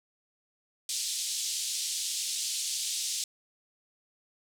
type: band-pass noise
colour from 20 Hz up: white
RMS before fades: -33 dBFS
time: 0.89-3.24 s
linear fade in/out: 2 ms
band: 3300 to 8700 Hz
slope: 24 dB/octave
effects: none